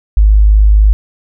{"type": "tone", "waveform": "sine", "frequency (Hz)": 51.91, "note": "G#1", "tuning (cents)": 0, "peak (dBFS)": -3, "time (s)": [0.17, 0.93], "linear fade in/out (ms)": 0, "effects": []}